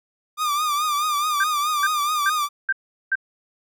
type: tone with vibrato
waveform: 45% pulse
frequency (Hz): 1200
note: D6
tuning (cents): +37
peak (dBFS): -20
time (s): 0.37-2.49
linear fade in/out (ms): 50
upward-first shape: triangle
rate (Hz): 4.7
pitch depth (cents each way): 82
type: tone bursts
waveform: sine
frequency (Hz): 1568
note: G6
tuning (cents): 0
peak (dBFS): -17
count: 5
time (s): 1.4-3.155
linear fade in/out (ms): 5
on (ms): 39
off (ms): 390
effects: none